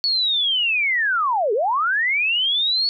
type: linear two-way sweep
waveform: sine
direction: down then up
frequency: 4458 to 392.2 to 4458 Hz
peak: -17 dBFS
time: 0.04-2.89 s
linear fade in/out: 0 ms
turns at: 1.53 s
effects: none